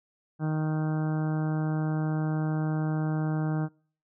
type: harmonic tone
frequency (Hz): 155.5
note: D#3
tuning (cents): -1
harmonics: 1 / 2 / 3 / 4 / 5 / 6 / 7 / 8 / 9 / 10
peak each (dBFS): -26 / -33 / -42 / -42 / -41 / -48 / -49 / -49 / -48 / -48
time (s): 0.39-3.69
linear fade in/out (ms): 50
effects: noise-tail reverb RT60 0.5 s tail -26 dB re dry